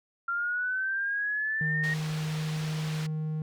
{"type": "linear sweep", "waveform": "sine", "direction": "up", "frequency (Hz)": [1377, 1871], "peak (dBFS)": -27, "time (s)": [0.28, 1.94], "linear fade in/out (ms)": 5}
{"type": "tone", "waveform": "triangle", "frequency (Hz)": 155.56, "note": "D#3", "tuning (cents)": 0, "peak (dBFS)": -27, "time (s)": [1.61, 3.42], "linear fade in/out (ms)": 2}
{"type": "low-pass noise", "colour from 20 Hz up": "white", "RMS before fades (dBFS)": -42, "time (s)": [1.83, 3.07], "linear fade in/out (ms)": 10, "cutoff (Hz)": 4100, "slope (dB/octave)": 12}
{"effects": []}